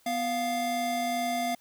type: tone pair together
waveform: square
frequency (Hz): 246.9 / 698.3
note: B3 / F5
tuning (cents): 0 / 0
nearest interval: octave + tritone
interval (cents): 1800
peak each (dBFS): -34 / -29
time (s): 0.06-1.55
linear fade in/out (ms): 5
effects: white hiss -63 dBFS RMS until 1.6 s